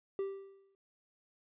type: tone with exponential decay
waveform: triangle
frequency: 391.2 Hz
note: G4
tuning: 4 cents flat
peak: -29 dBFS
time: 0.19-0.75 s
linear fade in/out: 1 ms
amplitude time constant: 120 ms
effects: resampled to 8000 Hz